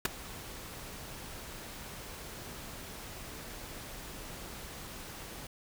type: noise with ADSR envelope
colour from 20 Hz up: pink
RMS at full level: -24 dBFS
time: 0.05-5.47 s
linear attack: 5 ms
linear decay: 9 ms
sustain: -21 dB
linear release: 4 ms
effects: none